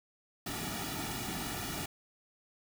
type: noise with comb filter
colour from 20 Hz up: pink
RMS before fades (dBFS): -38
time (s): 0.46-1.86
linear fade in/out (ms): 5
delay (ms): 1.9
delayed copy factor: -0.75
effects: none